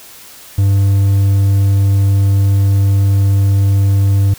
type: tone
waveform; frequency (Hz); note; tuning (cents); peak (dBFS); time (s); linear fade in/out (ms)
triangle; 98.8; G2; +14; -6; 0.58-4.34; 5
effects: white hiss -37 dBFS RMS until 4.38 s